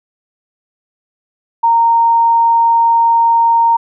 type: tone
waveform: sine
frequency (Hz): 925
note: A#5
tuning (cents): -14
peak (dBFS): -7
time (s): 1.63-3.77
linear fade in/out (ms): 10
effects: none